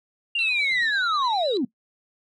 sine linear sweep, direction down, 2826 to 217.9 Hz, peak -20 dBFS, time 0.35-1.65 s, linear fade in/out 5 ms
sine tone with vibrato, 3898 Hz, B7, 23 cents flat, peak -28 dBFS, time 0.39-1.57 s, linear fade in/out 0 ms, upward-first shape triangle, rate 9.5 Hz, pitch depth 73 cents each way
effects noise-tail reverb RT60 0.1 s tail -19 dB re dry + tanh soft clip ceiling -14 dBFS

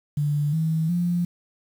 sine tone with pitch steps, 146.83 / 160.12 / 174.61 Hz, D3 / D#3 / F3, 0 / +50 / 0 cents, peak -20 dBFS, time 0.17-1.25 s, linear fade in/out 5 ms, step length 360 ms, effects 8-bit

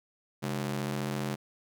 sawtooth ring-modulated tone, 170 Hz, F3, 46 cents flat, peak -24 dBFS, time 0.42-1.36 s, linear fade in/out 20 ms, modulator 37.2 Hz, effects none

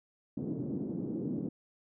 white band-pass noise, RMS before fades -36 dBFS, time 0.37-1.49 s, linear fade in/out 5 ms, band 140 to 320 Hz, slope 24 dB/octave, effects none

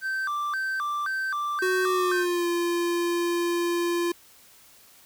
triangle tone with vibrato, 1351 Hz, E6, 42 cents sharp, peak -24 dBFS, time 0.01-2.26 s, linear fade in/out 50 ms, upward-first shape square, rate 1.9 Hz, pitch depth 240 cents each way
square tone with pitch glide, 370 to 345.2 Hz, F#4 to F4, 0 to -20 cents, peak -24 dBFS, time 1.62-4.12 s, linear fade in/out 5 ms, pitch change -120 cents, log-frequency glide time 1.89-2.47 s
effects white hiss -54 dBFS RMS until 5.05 s

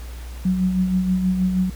sine tone with tremolo, 185 Hz, F#3, in tune, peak -15 dBFS, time 0.45-1.7 s, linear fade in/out 5 ms, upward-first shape sine, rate 6.3 Hz, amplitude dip 45%, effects added 60 Hz sine -31 dBFS peak until 1.75 s + pink hiss -44 dBFS RMS until 1.75 s

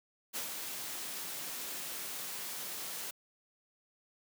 white noise with ADSR envelope, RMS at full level -37 dBFS, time 0.33-3.11 s, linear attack 31 ms, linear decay 110 ms, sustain -4 dB, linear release 7 ms, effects high-pass 150 Hz 12 dB/octave

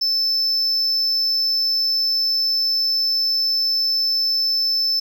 sine tone, 5274 Hz, E8, in tune, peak -14 dBFS, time 0.01-5 s, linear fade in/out 10 ms, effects tanh soft clip ceiling -16 dBFS + 8-bit

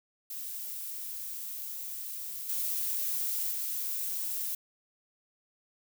violet noise with level steps, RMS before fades -39 / -32 / -34 dBFS, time 0.3-4.55 s, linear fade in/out 5 ms, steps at 2.49 / 3.51 s, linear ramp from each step 5 ms, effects none

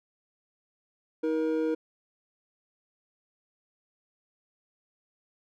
triangle tone pair together, 317 / 474.5 Hz, D#4 / A#4, +32 / +31 cents, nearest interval perfect fifth, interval 699 cents, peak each -26 dBFS, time 1.23-1.75 s, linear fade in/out 10 ms, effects none

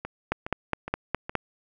two click trains, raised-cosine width 0.5 ms, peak -18 / -9 dBFS, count 4 / 6, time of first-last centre 0.05-1.295 / 0.32-1.353 s, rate 2.41 / 4.84 Hz, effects none

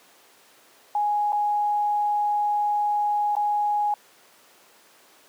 sine tone with dropouts, 830.6 Hz, G#5, in tune, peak -20 dBFS, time 0.95-3.94 s, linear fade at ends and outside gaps 2 ms, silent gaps 1.322-1.329 / 3.353-3.366 s, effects pink hiss -54 dBFS RMS until 5.28 s + high-pass 400 Hz 12 dB/octave

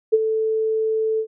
sine tone with ADSR envelope, 440 Hz, A4, in tune, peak -9 dBFS, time 0.12-1.27 s, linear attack 19 ms, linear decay 33 ms, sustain -9 dB, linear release 77 ms, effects none

